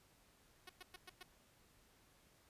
5% pulse tone bursts, 366.7 Hz, F#4, 15 cents flat, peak -40 dBFS, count 5, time 0.67-1.23 s, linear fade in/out 5 ms, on 24 ms, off 110 ms, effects pink hiss -70 dBFS RMS until 2.49 s + resampled to 32000 Hz

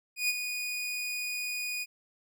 sawtooth tone with ADSR envelope, 2466 Hz, D#7, 16 cents flat, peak -21 dBFS, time 0.16-1.86 s, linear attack 130 ms, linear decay 34 ms, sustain -8 dB, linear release 38 ms, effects none

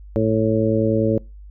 harmonic tone, 110.4 Hz, A2, 6 cents sharp, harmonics 1 / 2 / 3 / 4 / 5, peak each -22 / -22 / -22 / -22 / -22 dBFS, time 0.16-1.18 s, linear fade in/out 0 ms, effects noise-tail reverb RT60 0.3 s tail -26 dB re dry + added 50 Hz sine -37 dBFS peak until 1.5 s

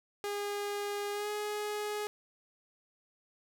sawtooth tone with pitch glide, 408.5 to 418.5 Hz, G#4 to G#4, -29 to +13 cents, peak -30 dBFS, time 0.24-2.07 s, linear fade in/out 0 ms, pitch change +42 cents, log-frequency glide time 1.12-1.29 s, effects none

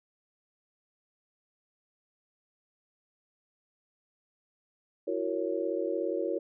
sine chord, F# dominant seventh, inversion third, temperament just, 333 / 370 / 462.5 / 555 Hz, E4 / F#4 / A#4 / C#5, +18 / 0 / -14 / +2 cents, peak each -34 dBFS, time 5.07-6.39 s, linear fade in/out 10 ms, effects none

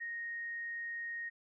sine tone, 1864.7 Hz, A#6, in tune, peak -38 dBFS, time 0-1.3 s, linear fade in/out 20 ms, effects none

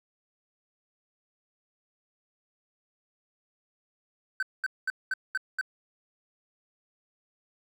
triangle tone bursts, 1533 Hz, G6, 39 cents flat, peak -24 dBFS, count 6, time 4.4-5.612 s, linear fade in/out 2 ms, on 27 ms, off 210 ms, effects none

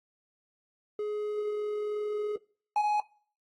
triangle tone pair in turn, 420 / 838.3 Hz, G#4 / G#5, +19 / +16 cents, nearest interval octave, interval 1197 cents, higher second, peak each -28 / -22 dBFS, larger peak second, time 0.99-2.36 / 2.76-3 s, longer first, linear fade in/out 2 ms, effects noise-tail reverb RT60 0.5 s tail -23 dB re dry + AAC 32 kbps

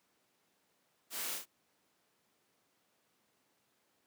white noise with echo, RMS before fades -41 dBFS, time 1.1-1.39 s, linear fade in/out 50 ms, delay 34 ms, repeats 2, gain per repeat -3 dB, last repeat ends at 1.458 s, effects pink hiss -75 dBFS RMS until 4.06 s + high-pass 200 Hz 12 dB/octave

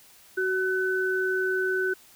sine tone pair together, 374.7 / 1506.2 Hz, F#4 / F#6, +22 / +30 cents, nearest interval 2 octaves, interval 2408 cents, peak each -26 dBFS, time 0.37-1.94 s, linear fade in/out 10 ms, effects white hiss -54 dBFS RMS until 2.15 s

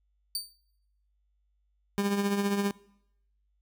sawtooth tone with exponential decay, 4600 Hz, D8, 37 cents flat, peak -24 dBFS, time 0.35-0.55 s, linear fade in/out 2 ms, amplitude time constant 43 ms
30% pulse tone with tremolo, 201 Hz, G3, 44 cents sharp, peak -21 dBFS, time 1.98-2.71 s, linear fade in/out 0 ms, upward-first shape triangle, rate 15 Hz, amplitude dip 60%
effects noise-tail reverb RT60 0.8 s tail -22 dB re dry + added 50 Hz sine -69 dBFS peak until 3.61 s

